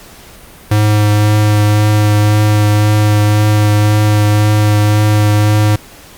square tone with vibrato, 105.3 Hz, G#2, 24 cents sharp, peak -8 dBFS, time 0.71-5.76 s, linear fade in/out 5 ms, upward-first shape triangle, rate 1.9 Hz, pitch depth 13 cents each way, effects pink hiss -37 dBFS RMS until 6.17 s + Opus 48 kbps

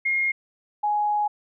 sine tone pair in turn, 2139 / 835 Hz, C7 / G#5, +38 / +9 cents, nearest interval octave + major third, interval 1629 cents, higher first, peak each -20 dBFS, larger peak neither, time 0.05-0.32 / 0.83-1.28 s, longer second, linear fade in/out 10 ms, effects none

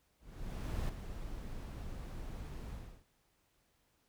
brown noise with ADSR envelope, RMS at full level -35 dBFS, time 0.19-3.05 s, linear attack 700 ms, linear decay 6 ms, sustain -9 dB, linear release 330 ms, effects pink hiss -75 dBFS RMS until 4.08 s

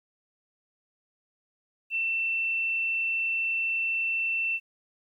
sine tone, 2684 Hz, E7, 31 cents sharp, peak -25 dBFS, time 1.9-4.6 s, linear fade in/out 50 ms, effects 11-bit

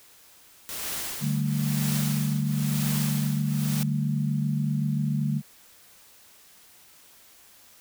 white noise with tremolo, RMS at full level -31 dBFS, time 0.69-3.83 s, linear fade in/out 0 ms, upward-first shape triangle, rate 1 Hz, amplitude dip 85%
sine chord, D suspended fourth, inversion none, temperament equal with one note detuned, 146.83 / 192.41 / 220 Hz, D3 / G3 / A3, 0 / -32 / 0 cents, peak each -25 / -31 / -29 dBFS, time 1.2-5.42 s, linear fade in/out 50 ms
effects white hiss -54 dBFS RMS until 7.8 s

